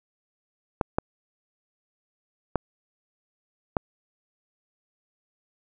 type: clicks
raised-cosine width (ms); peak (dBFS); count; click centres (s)
1; -8; 4; 0.812 / 0.985 / 2.557 / 3.768
effects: none